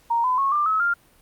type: tone with pitch steps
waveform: sine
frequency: 932.3 / 1010.8 / 1096 / 1188.3 / 1288.4 / 1396.9 Hz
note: A#5 / B5 / C#6 / D6 / E6 / F6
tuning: 0 / +40 / -20 / +20 / -40 / 0 cents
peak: -18 dBFS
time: 0.1-0.94 s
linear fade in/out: 10 ms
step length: 140 ms
effects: pink hiss -57 dBFS RMS until 1.21 s + Opus 48 kbps